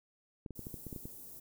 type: clicks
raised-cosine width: 3 ms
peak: -30 dBFS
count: 9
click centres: 0.462 / 0.507 / 0.593 / 0.669 / 0.742 / 0.867 / 0.928 / 0.962 / 1.055 s
type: band-stop noise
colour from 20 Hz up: white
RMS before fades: -50 dBFS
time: 0.55-1.4 s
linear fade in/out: 10 ms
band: 400 to 12000 Hz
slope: 12 dB/octave
effects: none